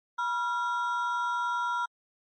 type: ring-modulated tone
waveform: triangle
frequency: 1174.7 Hz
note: D6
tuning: in tune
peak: -22 dBFS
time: 0.18-1.86 s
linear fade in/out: 10 ms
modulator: 205 Hz
effects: MP3 32 kbps